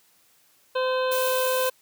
harmonic tone, 514 Hz, C5, 31 cents flat, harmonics 1 / 2 / 3 / 5 / 6 / 7 / 8, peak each -23 / -29 / -33 / -37 / -39 / -40 / -41 dBFS, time 0.75-1.7 s, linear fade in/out 10 ms
blue noise, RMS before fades -31 dBFS, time 1.11-1.7 s, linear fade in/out 10 ms
effects white hiss -61 dBFS RMS until 1.81 s + high-pass 100 Hz 12 dB/octave

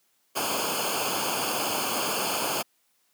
pink noise with comb filter, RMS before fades -28 dBFS, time 0.35-2.63 s, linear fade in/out 20 ms, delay 0.52 ms, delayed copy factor -0.9, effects white hiss -69 dBFS RMS until 3.13 s + high-pass 150 Hz 12 dB/octave

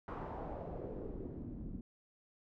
pink noise with low-pass filter sweep, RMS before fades -44 dBFS, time 0.08-1.81 s, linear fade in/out 2 ms, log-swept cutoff 1100 to 210 Hz, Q 2.2, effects none

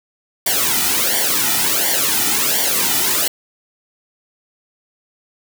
white noise with flanger, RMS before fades -17 dBFS, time 0.46-3.28 s, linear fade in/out 5 ms, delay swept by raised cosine 0.77 to 1.87 ms, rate 1.4 Hz, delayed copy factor -0.8, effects none

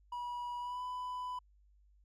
triangle tone with pitch glide, 971 to 997.7 Hz, B5 to B5, -30 to +17 cents, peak -36 dBFS, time 0.12-1.39 s, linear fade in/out 5 ms, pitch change +47 cents, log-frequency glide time 0.59-0.82 s, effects added 50 Hz sine -63 dBFS peak until 2.04 s

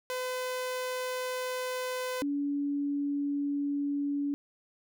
sawtooth / sine tone pair in turn, 507 / 285.2 Hz, B4 / C#4, +45 / +49 cents, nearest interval minor seventh, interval 996 cents, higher first, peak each -28 dBFS, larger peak neither, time 0.1-2.22 / 2.22-4.34 s, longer neither, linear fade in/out 0 ms, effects none

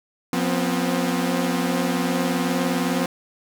sawtooth tone cluster, 177.2 / 244.9 / 264.6 Hz, F3 / B3 / C4, +25 / -14 / +20 cents, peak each -21 dBFS, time 0.33-3.06 s, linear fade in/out 2 ms, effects none

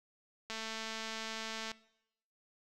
click train, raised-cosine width 0.2 ms, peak -24 dBFS, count 271, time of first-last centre 0.5-1.716 s, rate 222 Hz, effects noise-tail reverb RT60 0.8 s tail -20 dB re dry

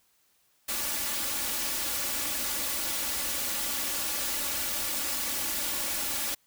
white noise with comb filter, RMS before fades -31 dBFS, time 0.68-6.35 s, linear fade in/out 10 ms, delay 3.5 ms, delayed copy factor +0.7, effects white hiss -68 dBFS RMS until 6.46 s

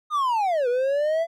triangle linear two-way sweep, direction down then up, 1244 to 476.7 to 677 Hz, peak -18 dBFS, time 0.1-1.27 s, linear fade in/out 50 ms, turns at 0.68 s, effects none

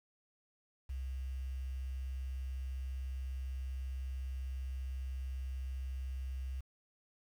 sine tone with quantisation, 65.41 Hz, C2, in tune, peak -37 dBFS, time 0.89-6.61 s, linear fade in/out 10 ms, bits 10, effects none

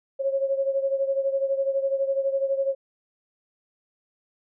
sine beating tone pair, 542 / 554 Hz, C#5 / C#5, -39 / -1 cents, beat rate 12 Hz, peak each -23 / -28 dBFS, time 0.19-2.75 s, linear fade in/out 20 ms, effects none

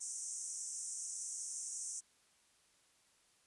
white band-pass noise, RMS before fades -44 dBFS, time 0-2.01 s, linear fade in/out 20 ms, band 5700 to 9300 Hz, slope 96 dB/octave, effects white hiss -71 dBFS RMS until 3.46 s + resampled to 24000 Hz

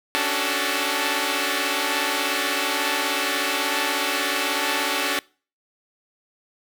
5% pulse chord, D major seventh, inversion third, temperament equal with one note detuned, 277.2 / 293.7 / 374.5 / 440 Hz, C#4 / D4 / F#4 / A4, 0 / 0 / +21 / 0 cents, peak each -16 dBFS, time 0.15-5.19 s, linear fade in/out 0 ms, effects noise-tail reverb RT60 0.4 s tail -25 dB re dry

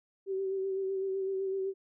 sine tone with vibrato, 384.9 Hz, G4, 32 cents flat, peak -30 dBFS, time 0.26-1.74 s, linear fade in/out 50 ms, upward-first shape sine, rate 7.9 Hz, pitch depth 27 cents each way, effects none

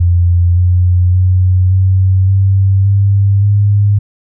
sine tone with pitch steps, 87.31 / 89.61 / 91.97 / 94.39 / 96.88 / 99.43 / 102.05 Hz, F2 / F2 / F#2 / F#2 / G2 / G2 / G#2, 0 / +45 / -10 / +35 / -20 / +25 / -30 cents, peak -6 dBFS, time 0-3.99 s, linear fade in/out 10 ms, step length 570 ms, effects none

